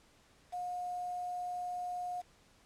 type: tone with quantisation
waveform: sine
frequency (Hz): 717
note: F5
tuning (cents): +45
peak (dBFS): -36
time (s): 0.52-2.22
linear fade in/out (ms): 20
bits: 9
effects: pink hiss -65 dBFS RMS until 2.65 s + low-pass 9000 Hz 12 dB/octave